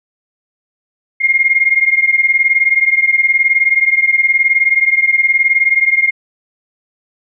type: beating tone pair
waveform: sine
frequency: 2125 / 2144 Hz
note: C7 / C7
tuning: +26 / +42 cents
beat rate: 19 Hz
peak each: -11 / -13 dBFS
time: 1.2-6.11 s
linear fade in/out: 20 ms
effects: none